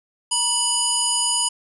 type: harmonic tone with a mistuned harmonic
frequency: 987.8 Hz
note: B5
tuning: in tune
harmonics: 1 / 3 / 5 / 7 / 9 / 10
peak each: -28 / -25 / -27 / -26 / -25 / -24 dBFS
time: 0.31-1.49 s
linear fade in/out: 10 ms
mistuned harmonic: 1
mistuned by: -66 cents
effects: none